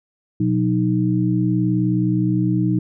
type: tone cluster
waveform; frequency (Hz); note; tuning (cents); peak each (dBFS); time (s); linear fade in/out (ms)
sine; 122 / 181.2 / 311.2; B2 / F#3 / D#4; -21 / -36 / 0; -20; 0.4-2.79; 5
effects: none